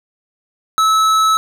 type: tone with tanh clipping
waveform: sine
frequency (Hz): 1300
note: E6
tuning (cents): -24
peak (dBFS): -12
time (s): 0.78-1.37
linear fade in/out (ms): 0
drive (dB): 15
effects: none